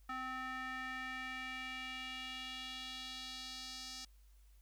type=tone with band-pass filter sweep; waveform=square; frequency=258.6 Hz; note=C4; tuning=20 cents flat; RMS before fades=-45 dBFS; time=0.09-4.05 s; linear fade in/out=5 ms; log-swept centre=1400 to 5200 Hz; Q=2.4; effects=added 50 Hz sine -60 dBFS peak until 4.61 s + white hiss -75 dBFS RMS until 4.61 s